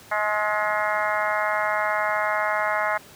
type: harmonic tone with a mistuned harmonic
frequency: 211.7 Hz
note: G#3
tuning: 33 cents sharp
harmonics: 3 / 4 / 5 / 6 / 7 / 8 / 9 / 10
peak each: -27 / -28 / -29 / -30 / -30 / -31 / -32 / -32 dBFS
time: 0.11-2.98 s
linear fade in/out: 10 ms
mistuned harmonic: 7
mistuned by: -43 cents
effects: pink hiss -47 dBFS RMS until 3.15 s + high-pass 100 Hz 12 dB/octave